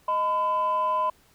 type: tone pair together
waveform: sine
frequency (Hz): 622 / 1010.9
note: D#5 / B5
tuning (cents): -1 / +40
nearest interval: minor sixth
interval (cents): 841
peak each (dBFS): -28 / -21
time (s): 0.08-1.1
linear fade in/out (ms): 5
effects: tanh soft clip ceiling -18 dBFS + pink hiss -60 dBFS RMS until 1.34 s